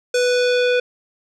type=tone with low-pass filter sweep; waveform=square; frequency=493.9 Hz; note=B4; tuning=in tune; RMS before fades=-17 dBFS; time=0.14-0.8 s; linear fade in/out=5 ms; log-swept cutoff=7200 to 2900 Hz; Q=1.6; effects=none